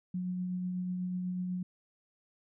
sine tone with tremolo, 181.5 Hz, F#3, 33 cents flat, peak -31 dBFS, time 0.14-1.63 s, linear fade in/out 5 ms, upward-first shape triangle, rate 8.1 Hz, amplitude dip 25%, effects none

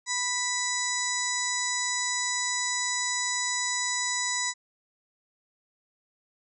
harmonic tone with a mistuned harmonic, 989 Hz, B5, 2 cents sharp, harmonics 1 / 2 / 4 / 5 / 6 / 7 / 8, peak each -35 / -32 / -35 / -37 / -36 / -32 / -35 dBFS, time 0.06-4.54 s, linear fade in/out 50 ms, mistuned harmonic 5, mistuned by +36 cents, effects none

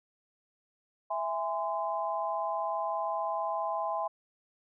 sine chord, E augmented, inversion none, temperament just, 659.3 / 824.1 / 1030.1 Hz, E5 / G#5 / B#5, 0 / -14 / -27 cents, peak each -34 dBFS, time 1.1-4.08 s, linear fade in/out 10 ms, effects none

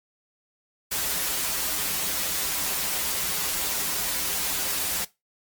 white noise with comb filter, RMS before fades -27 dBFS, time 0.91-5.05 s, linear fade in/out 10 ms, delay 8.5 ms, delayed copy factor -1, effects noise-tail reverb RT60 0.2 s tail -18 dB re dry + MP3 96 kbps

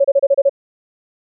sine tone bursts, 554.4 Hz, C#5, in tune, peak -8 dBFS, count 7, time 0-0.495 s, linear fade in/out 10 ms, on 45 ms, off 30 ms, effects none

